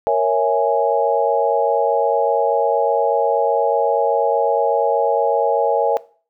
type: chord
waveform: sine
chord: A# half-diminished seventh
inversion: none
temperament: equal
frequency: 466.2 / 554.4 / 659.3 / 830.6 Hz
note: A#4 / C#5 / E5 / G#5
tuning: 0 / 0 / 0 / 0 cents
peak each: -19 dBFS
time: 0.07-5.97 s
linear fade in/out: 0 ms
effects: noise-tail reverb RT60 0.4 s tail -19 dB re dry